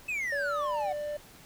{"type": "exponential sweep", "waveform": "triangle", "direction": "down", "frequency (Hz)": [2630, 721], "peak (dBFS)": -28, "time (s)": [0.08, 0.93], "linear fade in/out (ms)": 10}
{"type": "tone with pitch glide", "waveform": "triangle", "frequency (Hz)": [569, 592.8], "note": ["C#5", "D5"], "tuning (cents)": [45, 16], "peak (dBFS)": -30, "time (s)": [0.32, 1.17], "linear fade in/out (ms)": 5, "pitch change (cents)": 71, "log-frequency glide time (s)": [0.43, 0.65]}
{"effects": ["pink hiss -53 dBFS RMS until 1.45 s"]}